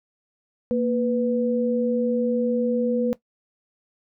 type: tone pair together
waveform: sine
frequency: 233.1 / 493.9 Hz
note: A#3 / B4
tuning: 0 / 0 cents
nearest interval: octave + minor second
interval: 1300 cents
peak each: -22 dBFS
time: 0.71-3.13 s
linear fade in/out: 0 ms
effects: noise-tail reverb RT60 0.1 s tail -17 dB re dry